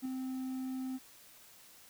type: tone with ADSR envelope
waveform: triangle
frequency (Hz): 260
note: C4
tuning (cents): -11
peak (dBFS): -30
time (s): 0.02-0.99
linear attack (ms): 34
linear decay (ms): 3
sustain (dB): -4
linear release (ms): 33
effects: white hiss -58 dBFS RMS until 1.89 s